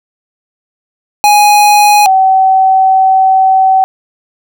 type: tone pair in turn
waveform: square / sine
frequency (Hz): 830.6 / 762.5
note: G#5 / G5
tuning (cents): 0 / -48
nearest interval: minor second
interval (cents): 148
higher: first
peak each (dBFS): -4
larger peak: neither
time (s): 1.24-2.06 / 2.06-3.84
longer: second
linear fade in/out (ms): 0
effects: none